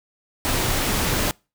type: noise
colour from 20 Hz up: pink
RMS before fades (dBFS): -22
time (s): 0.45-1.31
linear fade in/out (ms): 0
effects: noise-tail reverb RT60 0.3 s tail -26 dB re dry